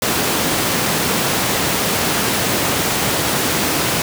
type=high-pass noise; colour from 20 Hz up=pink; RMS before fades=-18 dBFS; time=0.02-4.02 s; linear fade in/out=2 ms; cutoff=130 Hz; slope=12 dB/octave; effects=none